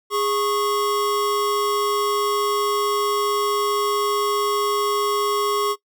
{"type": "tone pair together", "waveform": "square", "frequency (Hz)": [411.8, 1100], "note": ["G#4", "C#6"], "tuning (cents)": [-15, -14], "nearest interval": "octave + perfect fourth", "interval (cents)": 1701, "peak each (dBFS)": -23, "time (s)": [0.1, 5.76], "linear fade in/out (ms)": 50, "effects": ["noise-tail reverb RT60 0.1 s tail -20 dB re dry"]}